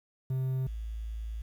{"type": "tone pair in turn", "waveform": ["triangle", "sine"], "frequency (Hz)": [130.81, 55], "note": ["C3", "A1"], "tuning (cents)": [0, 0], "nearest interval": "octave + minor third", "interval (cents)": 1500, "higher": "first", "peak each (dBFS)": [-26, -34], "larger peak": "first", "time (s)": [[0.3, 0.67], [0.67, 1.42]], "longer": "second", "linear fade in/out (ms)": 5, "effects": ["10-bit"]}